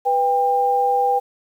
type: tone pair together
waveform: sine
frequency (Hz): 493.9 / 796.8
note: B4 / G5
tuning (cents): 0 / +28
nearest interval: minor sixth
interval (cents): 828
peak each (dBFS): -21 / -16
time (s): 0.05-1.2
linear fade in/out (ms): 20
effects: 8-bit